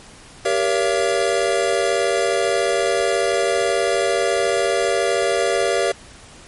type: chord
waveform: square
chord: G diminished seventh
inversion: none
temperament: just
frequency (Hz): 392 / 470.4 / 564.5 / 677.4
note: G4 / Bb4 / Db5 / Fb5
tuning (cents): 0 / +16 / +31 / +47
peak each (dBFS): -23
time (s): 0.45-5.92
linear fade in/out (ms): 5
effects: pink hiss -43 dBFS RMS until 6.47 s + MP3 48 kbps